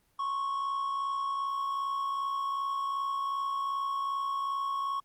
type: tone pair together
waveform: triangle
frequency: 1041 / 1103.6 Hz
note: C6 / C#6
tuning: -9 / -8 cents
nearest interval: minor second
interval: 101 cents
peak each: -39 / -28 dBFS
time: 0.19-5 s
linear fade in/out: 5 ms
effects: pink hiss -70 dBFS RMS until 5.04 s + Opus 24 kbps